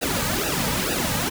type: noise with flanger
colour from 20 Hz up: pink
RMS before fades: -24 dBFS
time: 0.01-1.3 s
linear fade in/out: 20 ms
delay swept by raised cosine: 0.91 to 2.91 ms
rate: 2.2 Hz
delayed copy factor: -0.8
effects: none